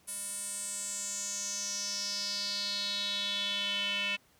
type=tone with band-pass filter sweep; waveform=square; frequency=201.8 Hz; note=G#3; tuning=49 cents flat; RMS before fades=-35 dBFS; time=0.07-4.17 s; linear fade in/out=20 ms; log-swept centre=10000 to 2700 Hz; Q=5.8; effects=pink hiss -65 dBFS RMS until 4.39 s + high-pass 80 Hz 12 dB/octave